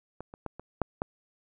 clicks, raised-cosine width 1 ms, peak -25 / -30 / -20 / -27 / -11 / -15 dBFS, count 6, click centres 0.206 / 0.339 / 0.463 / 0.596 / 0.817 / 1.019 s, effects none

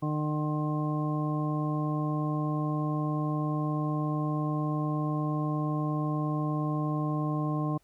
harmonic tone, 151.4 Hz, D#3, 47 cents flat, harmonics 1 / 2 / 3 / 4 / 5 / 7, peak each -29 / -32 / -43 / -40 / -41 / -37 dBFS, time 0.02-7.78 s, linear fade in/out 10 ms, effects pink hiss -69 dBFS RMS until 7.83 s

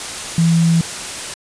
sine tone in noise, 166.3 Hz, E3, 16 cents sharp, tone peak -10 dBFS, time 0.38-0.81 s, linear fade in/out 2 ms, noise white, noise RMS -26 dBFS, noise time 0-1.34 s, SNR +13 dB, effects resampled to 22050 Hz

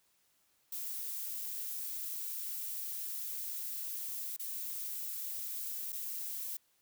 violet noise with dropouts, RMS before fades -40 dBFS, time 0.72-6.57 s, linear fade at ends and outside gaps 5 ms, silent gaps 4.365-4.394 / 5.923-5.927 s, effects white hiss -73 dBFS RMS until 6.81 s

